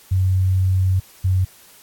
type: tone pair in turn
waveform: sine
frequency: 93.6 / 93.19 Hz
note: F#2 / F#2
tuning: +20 / +13 cents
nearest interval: unison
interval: 7 cents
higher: first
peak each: -14 dBFS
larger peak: neither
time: 0.11-1 / 1.24-1.45 s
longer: first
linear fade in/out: 10 ms
effects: white hiss -48 dBFS RMS until 1.82 s + AAC 64 kbps